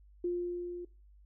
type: tone with level ramp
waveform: sine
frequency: 351.7 Hz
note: F4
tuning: 12 cents sharp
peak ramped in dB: -29 to -39 dBFS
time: 0.24-0.85 s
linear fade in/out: 5 ms
effects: noise-tail reverb RT60 0.3 s tail -20 dB re dry + added 50 Hz sine -56 dBFS peak until 1.25 s